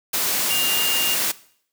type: tone in noise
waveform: sine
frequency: 2812 Hz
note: F7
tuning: 11 cents sharp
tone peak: -21 dBFS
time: 0.5-1.15 s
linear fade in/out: 10 ms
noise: white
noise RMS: -22 dBFS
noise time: 0.13-1.32 s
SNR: -2 dB
effects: noise-tail reverb RT60 0.6 s tail -19 dB re dry + high-pass 150 Hz 12 dB/octave

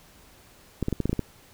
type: clicks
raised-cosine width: 3 ms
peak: -12 dBFS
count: 8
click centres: 0.827 / 0.884 / 0.927 / 1.003 / 1.056 / 1.095 / 1.13 / 1.193 s
effects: pink hiss -54 dBFS RMS until 1.53 s

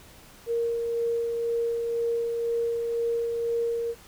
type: tone with tremolo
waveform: sine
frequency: 466.2 Hz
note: A#4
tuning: in tune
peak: -23 dBFS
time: 0.46-3.95 s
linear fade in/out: 50 ms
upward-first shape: sine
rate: 2 Hz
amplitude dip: 30%
effects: pink hiss -51 dBFS RMS until 4.07 s

